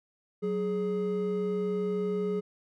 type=tone pair together; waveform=triangle; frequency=186 / 418.3 Hz; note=F#3 / G#4; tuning=+9 / +12 cents; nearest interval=octave + major second; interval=1403 cents; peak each=-30 / -27 dBFS; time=0.42-2.41 s; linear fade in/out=20 ms; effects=none